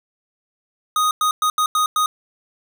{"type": "tone bursts at uneven times", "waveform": "square", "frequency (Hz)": 1244.5, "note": "D#6", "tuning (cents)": 0, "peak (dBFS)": -16, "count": 6, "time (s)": [[0.96, 1.11], [1.21, 1.31], [1.42, 1.5], [1.58, 1.66], [1.75, 1.86], [1.96, 2.06]], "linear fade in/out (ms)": 2, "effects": []}